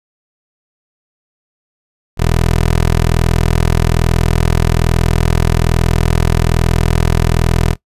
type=tone; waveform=15% pulse; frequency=41.18 Hz; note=E1; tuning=1 cent flat; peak=-4 dBFS; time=2.17-7.76 s; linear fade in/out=50 ms; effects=noise-tail reverb RT60 0.1 s tail -20 dB re dry + resampled to 32000 Hz